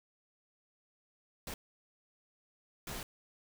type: noise bursts at uneven times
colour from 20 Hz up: pink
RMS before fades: -42 dBFS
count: 2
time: 1.47-1.54 / 2.87-3.03 s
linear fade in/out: 2 ms
effects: none